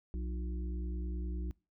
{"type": "harmonic tone with a mistuned harmonic", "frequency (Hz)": 61.2, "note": "B1", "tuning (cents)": -15, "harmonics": [1, 3, 5, 6], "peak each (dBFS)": [-35, -45, -49, -51], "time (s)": [0.14, 1.51], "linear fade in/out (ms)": 0, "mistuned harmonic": 6, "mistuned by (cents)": -55, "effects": ["noise-tail reverb RT60 0.3 s tail -24 dB re dry"]}